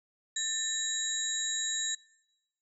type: tone cluster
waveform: sine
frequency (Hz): 1787 / 3897 / 6860 / 7480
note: A6 / B7 / A8 / A#8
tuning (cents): +26 / -24 / -45 / +5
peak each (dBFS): -38 / -34 / -36 / -35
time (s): 0.36-1.95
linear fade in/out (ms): 5
effects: noise-tail reverb RT60 1.0 s tail -24 dB re dry

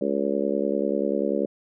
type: harmonic tone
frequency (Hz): 70.2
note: C#2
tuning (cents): +22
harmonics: 3 / 4 / 5 / 6 / 7 / 8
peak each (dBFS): -29 / -29 / -29 / -29 / -29 / -29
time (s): 0.01-1.46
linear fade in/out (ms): 5
effects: none

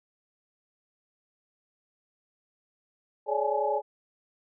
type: tone cluster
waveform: sine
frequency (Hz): 423 / 557 / 587 / 827 / 858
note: G#4 / C#5 / D5 / G#5 / A5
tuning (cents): +32 / +8 / -1 / -8 / -44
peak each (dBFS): -31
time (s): 3.26-3.82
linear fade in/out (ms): 50
effects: none

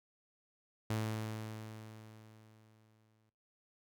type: tone with exponential decay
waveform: sawtooth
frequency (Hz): 109.4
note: A2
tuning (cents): -9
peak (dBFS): -29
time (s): 0.9-3.3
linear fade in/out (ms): 5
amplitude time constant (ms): 520
effects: noise-tail reverb RT60 0.4 s tail -25 dB re dry

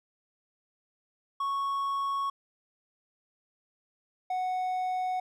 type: tone pair in turn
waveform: triangle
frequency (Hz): 1107 / 738.8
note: C#6 / F#5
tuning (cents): -3 / -3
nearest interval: perfect fifth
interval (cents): 700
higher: first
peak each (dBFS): -26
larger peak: neither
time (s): 1.4-2.3 / 4.3-5.2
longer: neither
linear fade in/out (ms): 5
effects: none

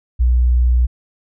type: tone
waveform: sine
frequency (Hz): 61.1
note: B1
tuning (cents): -18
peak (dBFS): -10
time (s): 0.19-0.87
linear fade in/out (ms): 20
effects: none

